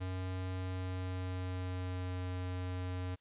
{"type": "tone with pitch glide", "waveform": "square", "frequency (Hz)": [92.5, 91.12], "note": ["F#2", "F#2"], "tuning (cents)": [0, -26], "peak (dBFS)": -37, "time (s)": [0, 3.16], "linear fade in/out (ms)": 20, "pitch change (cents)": -26, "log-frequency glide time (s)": [0.56, 2.25], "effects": ["white hiss -75 dBFS RMS until 3.2 s", "resampled to 8000 Hz"]}